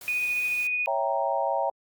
white noise, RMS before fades -43 dBFS, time 0.01-0.67 s, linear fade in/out 2 ms
sine tone with tremolo, 2476 Hz, D#7, 9 cents flat, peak -23 dBFS, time 0.08-0.86 s, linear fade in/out 0 ms, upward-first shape triangle, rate 14 Hz, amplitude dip 25%
sine chord, C# diminished seventh, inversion none, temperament equal, 554.4 / 659.3 / 784 / 932.3 Hz, C#5 / E5 / G5 / Bb5, 0 / 0 / 0 / 0 cents, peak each -29 dBFS, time 0.87-1.7 s, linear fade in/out 5 ms
effects Opus 48 kbps

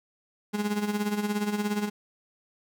35% pulse tone with tremolo, 207.7 Hz, G#3, in tune, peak -22 dBFS, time 0.53-1.9 s, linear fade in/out 20 ms, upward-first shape sine, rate 17 Hz, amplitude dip 65%, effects none

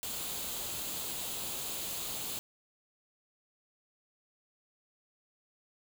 white noise with comb filter, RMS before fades -38 dBFS, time 0.03-2.39 s, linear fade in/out 0 ms, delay 0.27 ms, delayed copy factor +0.5, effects none

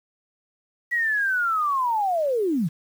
sine linear sweep, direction down, 1943 to 140 Hz, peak -20 dBFS, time 0.91-2.69 s, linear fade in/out 20 ms, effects 8-bit

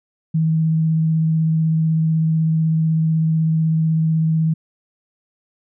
sine tone with vibrato, 160 Hz, D#3, 49 cents sharp, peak -14 dBFS, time 0.34-4.54 s, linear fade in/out 10 ms, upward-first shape sine, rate 16 Hz, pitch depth 12 cents each way, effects none

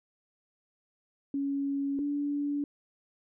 sine tone pair in turn, 278.8 / 288 Hz, C#4 / D4, +10 / -34 cents, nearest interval minor second, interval 56 cents, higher second, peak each -28 dBFS, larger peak neither, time 1.34-1.99 / 1.99-2.64 s, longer neither, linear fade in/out 2 ms, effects none

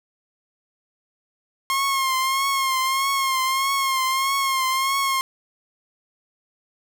sawtooth tone with vibrato, 1072 Hz, C6, 42 cents sharp, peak -16 dBFS, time 1.7-5.21 s, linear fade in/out 0 ms, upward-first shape triangle, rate 1.6 Hz, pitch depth 54 cents each way, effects none

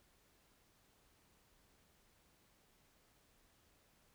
silence, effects pink hiss -72 dBFS RMS until 4.14 s

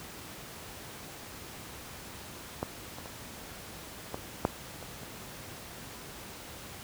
clicks, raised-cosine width 1 ms, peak -16 / -28 / -29 / -20 / -10 / -30 / -29 dBFS, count 7, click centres 2.629 / 2.985 / 3.058 / 4.144 / 4.451 / 4.827 / 5.033 s, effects pink hiss -45 dBFS RMS until 6.83 s + high-pass 60 Hz 12 dB/octave

